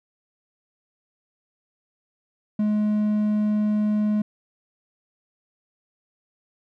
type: tone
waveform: triangle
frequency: 211 Hz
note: G#3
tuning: 28 cents sharp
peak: -17 dBFS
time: 2.59-4.22 s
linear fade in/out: 5 ms
effects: none